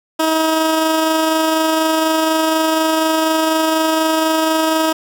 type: tone with amplitude modulation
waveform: 15% pulse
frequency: 318.6 Hz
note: D#4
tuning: 41 cents sharp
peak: -6 dBFS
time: 0.19-4.93 s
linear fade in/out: 10 ms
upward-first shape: sine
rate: 24.1 Hz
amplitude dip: 25%
effects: none